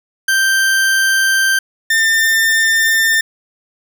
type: tone pair in turn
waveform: 40% pulse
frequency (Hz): 1568 / 1798.4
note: G6 / A6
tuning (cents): 0 / +37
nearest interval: major second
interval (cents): 237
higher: second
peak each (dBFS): -10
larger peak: neither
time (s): 0.28-1.59 / 1.9-3.21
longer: neither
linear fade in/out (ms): 5
effects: none